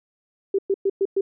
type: tone bursts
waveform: sine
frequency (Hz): 392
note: G4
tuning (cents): 0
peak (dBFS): -17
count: 5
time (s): 0.54-1.21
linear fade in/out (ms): 5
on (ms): 46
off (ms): 110
effects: none